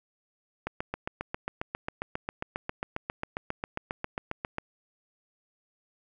click train, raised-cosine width 0.5 ms, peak -16 dBFS, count 30, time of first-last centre 0.67-4.584 s, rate 7.41 Hz, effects none

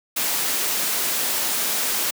white noise, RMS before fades -23 dBFS, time 0.16-2.11 s, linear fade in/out 10 ms, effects high-pass 200 Hz 12 dB/octave

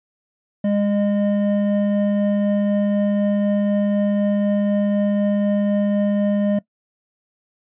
triangle tone pair together, 204.7 / 610.1 Hz, G#3 / D#5, -25 / -34 cents, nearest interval octave + perfect fifth, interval 1891 cents, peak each -15 / -21 dBFS, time 0.64-6.59 s, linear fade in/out 5 ms, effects noise-tail reverb RT60 0.1 s tail -20 dB re dry + resampled to 8000 Hz

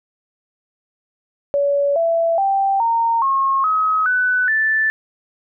sine tone with pitch steps, 567 / 666.5 / 783.5 / 921.1 / 1082.8 / 1272.9 / 1496.3 / 1759 Hz, C#5 / E5 / G5 / A#5 / C#6 / D#6 / F#6 / A6, +39 / +19 / -1 / -21 / -41 / +39 / +19 / -1 cents, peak -14 dBFS, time 1.54-4.9 s, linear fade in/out 0 ms, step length 420 ms, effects none

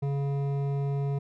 sine tone with hard clipping, 140.1 Hz, C#3, 19 cents sharp, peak -28 dBFS, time 0.02-1.19 s, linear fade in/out 10 ms, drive 11 dB, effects none

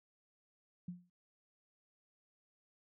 sine tone with exponential decay, 177.3 Hz, F3, 26 cents sharp, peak -38 dBFS, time 0.88-1.1 s, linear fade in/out 5 ms, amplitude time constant 47 ms, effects none

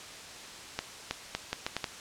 accelerating click train, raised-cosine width 0.2 ms, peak -13 dBFS, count 7, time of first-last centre 0.79-1.842 s, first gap 320 ms, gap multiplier 0.75, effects white hiss -45 dBFS RMS until 2 s + low-pass 7000 Hz 12 dB/octave

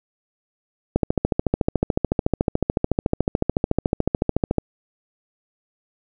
click train, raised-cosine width 2 ms, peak -4 dBFS, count 51, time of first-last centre 0.96-4.583 s, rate 13.8 Hz, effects none

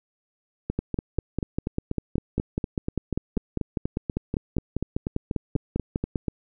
two click trains, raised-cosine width 3 ms, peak -12 / -13 dBFS, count 28 / 24, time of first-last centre 0.79-6.158 / 0.7-6.283 s, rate 5.03 / 4.12 Hz, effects none

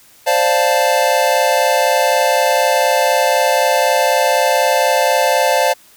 square chord, D minor seventh, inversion third, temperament equal, 523.3 / 587.3 / 698.5 / 880 Hz, C5 / D5 / F5 / A5, 0 / 0 / 0 / 0 cents, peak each -18 dBFS, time 0.26-5.74 s, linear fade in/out 20 ms, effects white hiss -47 dBFS RMS until 5.96 s

